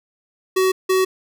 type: tone bursts at uneven times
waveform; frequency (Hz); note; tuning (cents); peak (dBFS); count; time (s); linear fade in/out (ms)
square; 375.9; F#4; +27; -15; 2; 0.56-0.72 / 0.89-1.05; 10
effects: none